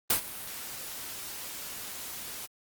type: noise with ADSR envelope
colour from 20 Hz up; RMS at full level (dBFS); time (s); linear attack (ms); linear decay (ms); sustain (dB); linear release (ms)
white; -22; 0.1-2.47; 4; 100; -18; 20
effects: Opus 32 kbps